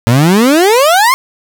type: exponential sweep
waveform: 30% pulse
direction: up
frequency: 110 to 1100 Hz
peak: -3 dBFS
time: 0.07-1.14 s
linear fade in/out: 0 ms
effects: none